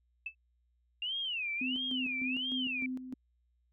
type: tone with exponential decay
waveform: sine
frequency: 2629 Hz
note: E7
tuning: 5 cents flat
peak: -32 dBFS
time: 0.26-0.35 s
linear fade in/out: 5 ms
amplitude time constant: 18 ms
type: tone with vibrato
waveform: sine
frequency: 2752 Hz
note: F7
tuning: 26 cents flat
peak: -33 dBFS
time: 1.02-2.86 s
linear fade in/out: 2 ms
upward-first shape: sine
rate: 1.5 Hz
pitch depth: 290 cents each way
type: tone with tremolo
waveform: sine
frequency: 256.5 Hz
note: C4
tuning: 34 cents flat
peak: -34 dBFS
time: 1.61-3.14 s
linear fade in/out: 5 ms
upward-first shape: square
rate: 3.3 Hz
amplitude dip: 60%
effects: added 60 Hz sine -70 dBFS peak until 3.72 s